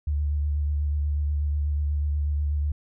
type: tone with vibrato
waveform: sine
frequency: 73.42 Hz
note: D2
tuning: in tune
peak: -22 dBFS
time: 0.07-2.72 s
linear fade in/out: 5 ms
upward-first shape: triangle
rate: 8.2 Hz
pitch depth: 33 cents each way
effects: none